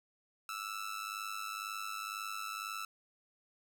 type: tone with amplitude modulation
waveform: sawtooth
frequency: 1321 Hz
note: E6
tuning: 3 cents sharp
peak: -32 dBFS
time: 0.49-2.85 s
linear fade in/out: 2 ms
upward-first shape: sine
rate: 102 Hz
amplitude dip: 75%
effects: none